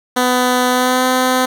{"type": "tone with pitch glide", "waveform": "10% pulse", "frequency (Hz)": [250, 255.7], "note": ["B3", "C4"], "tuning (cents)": [21, -40], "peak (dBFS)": -4, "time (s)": [0.16, 1.46], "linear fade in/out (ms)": 10, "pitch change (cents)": 39, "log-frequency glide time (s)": [0.69, 1.05], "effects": []}